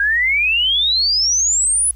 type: exponential sweep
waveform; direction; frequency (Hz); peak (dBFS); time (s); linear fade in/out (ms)
sine; up; 1600 to 10380; -13; 0-1.91; 2
effects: added 56 Hz sine -35 dBFS peak until 1.95 s + white hiss -55 dBFS RMS until 1.95 s